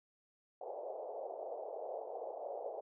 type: band-pass noise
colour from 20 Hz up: pink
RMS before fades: -44 dBFS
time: 0.61-2.81 s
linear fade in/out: 5 ms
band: 450 to 760 Hz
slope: 48 dB/octave
effects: none